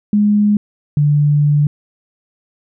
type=tone pair in turn; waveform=sine; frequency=207.7 / 146.87 Hz; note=G#3 / D3; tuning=0 / 0 cents; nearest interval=tritone; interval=600 cents; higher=first; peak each=-9 dBFS; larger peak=neither; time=0.13-0.57 / 0.97-1.67 s; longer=second; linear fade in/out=2 ms; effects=none